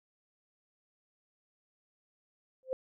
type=tone with exponential growth; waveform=sine; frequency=520 Hz; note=C5; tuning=11 cents flat; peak=-26 dBFS; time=2.63-2.73 s; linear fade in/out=0 ms; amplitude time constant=20 ms; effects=none